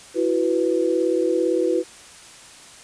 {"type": "chord", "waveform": "sine", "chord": "E suspended second", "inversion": "none", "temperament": "equal with one note detuned", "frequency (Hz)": [332.3, 370, 493.9], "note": ["E4", "F#4", "B4"], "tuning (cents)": [14, 0, 0], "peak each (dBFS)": -22, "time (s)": [0.14, 1.84], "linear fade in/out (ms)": 50, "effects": ["white hiss -44 dBFS RMS until 2.83 s", "resampled to 22050 Hz"]}